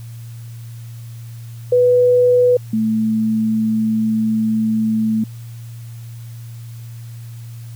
sine tone pair in turn, 493.9 / 220 Hz, B4 / A3, 0 / 0 cents, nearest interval octave + major second, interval 1400 cents, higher first, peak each -9 / -14 dBFS, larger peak first, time 1.72-2.57 / 2.73-5.24 s, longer second, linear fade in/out 5 ms, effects added 116 Hz sine -30 dBFS peak until 7.75 s + white hiss -48 dBFS RMS until 7.75 s

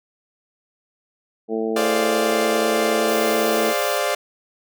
harmonic tone, 111.4 Hz, A2, 22 cents sharp, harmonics 2 / 3 / 4 / 5 / 6 / 7, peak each -27 / -27 / -23 / -36 / -32 / -36 dBFS, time 1.48-3.74 s, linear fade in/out 50 ms
sawtooth chord, D half-diminished seventh, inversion second, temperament equal, 415.3 / 523.3 / 587.3 / 698.5 Hz, Ab4 / C5 / D5 / F5, 0 / 0 / 0 / 0 cents, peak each -24 / -22 / -19 / -22 dBFS, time 1.76-4.15 s, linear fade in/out 5 ms
violet noise, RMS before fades -33 dBFS, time 3.08-3.98 s, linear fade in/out 5 ms
effects none

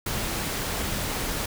sine tone in noise, 200.5 Hz, G3, 39 cents sharp, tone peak -35 dBFS, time 0.8-1 s, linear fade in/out 5 ms, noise pink, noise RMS -29 dBFS, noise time 0.06-1.46 s, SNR -9 dB, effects none

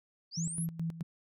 sine linear sweep, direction up, 4387 to 11840 Hz, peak -37 dBFS, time 0.31-0.67 s, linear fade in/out 50 ms
sine tone with tremolo, 164.81 Hz, E3, in tune, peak -31 dBFS, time 0.37-1.03 s, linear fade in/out 10 ms, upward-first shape square, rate 4.7 Hz, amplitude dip 75%
effects none

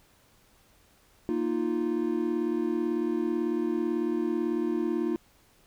triangle chord, Bb suspended fourth, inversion none, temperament equal, 233.1 / 311.1 / 349.2 Hz, Bb3 / Eb4 / F4, 0 / 0 / 0 cents, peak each -30 / -28 / -27 dBFS, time 1.29-5.16 s, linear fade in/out 0 ms, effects pink hiss -62 dBFS RMS until 5.66 s

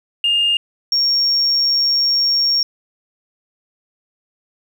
sine tone pair in turn, 2823 / 5539 Hz, F7 / F8, +18 / -15 cents, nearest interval octave, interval 1167 cents, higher second, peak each -12 / -12 dBFS, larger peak neither, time 0.24-0.57 / 0.92-2.63 s, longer second, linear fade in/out 2 ms, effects tanh soft clip ceiling -8 dBFS + 8-bit

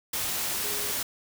sine tone in noise, 415.3 Hz, G#4, in tune, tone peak -40 dBFS, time 0.64-0.92 s, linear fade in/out 5 ms, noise white, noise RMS -30 dBFS, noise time 0.13-1.03 s, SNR -13 dB, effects none

